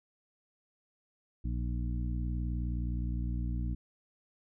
harmonic tone with a mistuned harmonic, 59.4 Hz, A#1, 33 cents sharp, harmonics 1 / 2 / 3 / 4 / 5, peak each -32 / -38 / -42 / -44 / -46 dBFS, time 1.44-3.75 s, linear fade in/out 10 ms, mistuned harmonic 5, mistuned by +48 cents, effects none

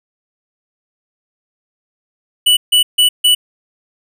square tone bursts, 2960 Hz, F#7, in tune, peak -8 dBFS, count 4, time 2.46-3.35 s, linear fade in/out 10 ms, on 110 ms, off 150 ms, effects none

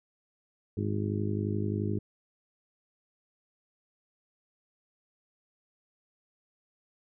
harmonic tone, 51.5 Hz, G#1, 14 cents flat, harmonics 2 / 3 / 4 / 5 / 6 / 7 / 8, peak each -31 / -41 / -34 / -43 / -37 / -38 / -39 dBFS, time 0.77-1.99 s, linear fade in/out 5 ms, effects none

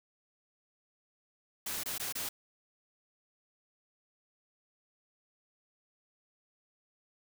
white noise with dropouts, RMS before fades -37 dBFS, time 1.66-2.29 s, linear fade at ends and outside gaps 5 ms, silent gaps 1.835-1.858 / 1.981-1.997 / 2.125-2.152 s, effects none

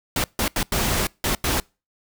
pink noise bursts at uneven times, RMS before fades -22 dBFS, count 6, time 0.16-0.24 / 0.39-0.48 / 0.56-0.63 / 0.72-1.07 / 1.24-1.35 / 1.44-1.6 s, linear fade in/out 2 ms, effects noise-tail reverb RT60 0.3 s tail -26 dB re dry

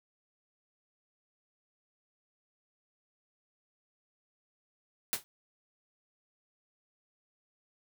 white noise with exponential decay, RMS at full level -27 dBFS, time 5.13-5.24 s, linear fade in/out 0 ms, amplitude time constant 23 ms, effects none

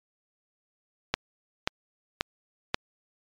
click train, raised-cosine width 0.2 ms, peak -5 dBFS, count 4, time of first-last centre 1.14-2.744 s, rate 1.87 Hz, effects low-pass 5000 Hz 12 dB/octave + MP3 96 kbps

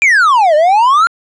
triangle exponential two-way sweep, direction down then up, 2437 to 587.3 to 1416 Hz, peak -4 dBFS, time 0.02-1.07 s, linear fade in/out 0 ms, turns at 0.55 s, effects resampled to 22050 Hz

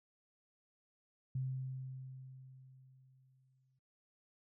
sine tone with exponential decay, 130.81 Hz, C3, in tune, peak -34 dBFS, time 1.35-3.79 s, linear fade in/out 5 ms, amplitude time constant 530 ms, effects noise-tail reverb RT60 0.5 s tail -26 dB re dry

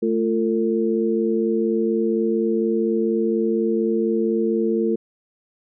sine tone cluster, 220.1 / 347 / 451.2 Hz, A3 / F4 / A4, +1 / -11 / +44 cents, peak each -22 dBFS, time 0.02-4.96 s, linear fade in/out 10 ms, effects none

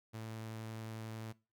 sawtooth tone, 111.1 Hz, A2, 17 cents sharp, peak -39 dBFS, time 0.13-1.33 s, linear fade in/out 20 ms, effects noise-tail reverb RT60 0.3 s tail -21 dB re dry

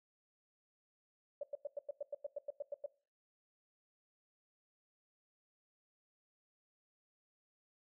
sine tone bursts, 574 Hz, D5, 40 cents flat, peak -37 dBFS, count 13, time 1.41-2.862 s, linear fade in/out 5 ms, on 24 ms, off 95 ms, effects noise-tail reverb RT60 0.4 s tail -20 dB re dry

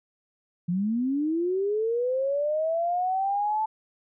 sine linear sweep, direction up, 167.9 to 880 Hz, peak -23 dBFS, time 0.68-3.66 s, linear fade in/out 10 ms, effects none

